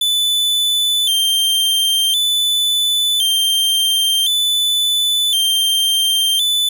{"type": "tone with vibrato", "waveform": "45% pulse", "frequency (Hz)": 3322, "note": "G#7", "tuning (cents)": 0, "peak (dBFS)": -13, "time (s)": [0.01, 6.69], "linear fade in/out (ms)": 5, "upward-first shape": "square", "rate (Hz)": 0.47, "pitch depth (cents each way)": 87, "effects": []}